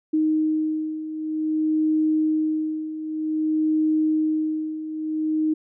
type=beating tone pair; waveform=sine; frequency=311.1 / 311.63 Hz; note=D#4 / D#4; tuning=0 / +3 cents; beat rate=0.53 Hz; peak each=-26 / -21 dBFS; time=0.13-5.54 s; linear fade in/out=10 ms; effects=none